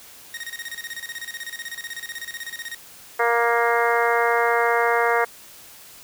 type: tone with tremolo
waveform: sawtooth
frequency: 1864.7 Hz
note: A#6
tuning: in tune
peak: -26 dBFS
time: 0.34-2.75 s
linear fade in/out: 2 ms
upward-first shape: square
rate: 16 Hz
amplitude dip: 80%
type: harmonic tone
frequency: 234.7 Hz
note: A#3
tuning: 12 cents sharp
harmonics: 2 / 3 / 4 / 5 / 6 / 7 / 8 / 9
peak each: -22 / -24 / -25 / -26 / -27 / -27 / -28 / -29 dBFS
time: 3.19-5.25 s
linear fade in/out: 10 ms
effects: white hiss -45 dBFS RMS until 6.03 s